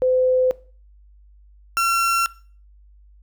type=tone pair in turn; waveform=sine / 35% pulse; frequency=511 / 1359.5 Hz; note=C5 / F6; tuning=-41 / -47 cents; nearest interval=octave + perfect fourth; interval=1694 cents; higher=second; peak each=-15 dBFS; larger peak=neither; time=0.02-0.51 / 1.77-2.26 s; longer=neither; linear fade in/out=0 ms; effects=noise-tail reverb RT60 0.4 s tail -20 dB re dry + added 50 Hz sine -47 dBFS peak until 3.22 s